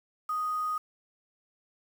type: tone with quantisation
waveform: sine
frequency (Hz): 1244.5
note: D#6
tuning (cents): 0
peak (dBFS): -28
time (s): 0.29-0.78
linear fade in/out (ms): 5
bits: 8
effects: none